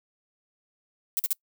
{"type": "noise bursts", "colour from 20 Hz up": "violet", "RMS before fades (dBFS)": -25, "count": 3, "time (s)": [1.17, 1.329], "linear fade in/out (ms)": 0, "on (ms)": 23, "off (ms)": 45, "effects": ["noise-tail reverb RT60 0.1 s tail -25 dB re dry"]}